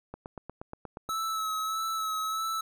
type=click train; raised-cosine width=1 ms; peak=-25 dBFS; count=9; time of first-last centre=0.14-1.09 s; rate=8.42 Hz
type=tone with vibrato; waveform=square; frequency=1300 Hz; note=E6; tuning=24 cents flat; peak=-30 dBFS; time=1.09-2.61 s; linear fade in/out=5 ms; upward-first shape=sine; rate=1.6 Hz; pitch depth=25 cents each way
effects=none